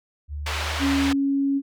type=tone with pitch glide; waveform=sine; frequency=73.42 to 76.63 Hz; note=D2 to D#2; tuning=0 to -26 cents; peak=-28 dBFS; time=0.28-1.15 s; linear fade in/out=50 ms; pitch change=+74 cents; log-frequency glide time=0.41-0.72 s
type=band-pass noise; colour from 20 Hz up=white; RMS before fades=-29 dBFS; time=0.46-1.13 s; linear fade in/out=5 ms; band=500 to 3000 Hz; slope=12 dB/octave
type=tone; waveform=sine; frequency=276.8 Hz; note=C#4; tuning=2 cents flat; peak=-19 dBFS; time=0.79-1.62 s; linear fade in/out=50 ms
effects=none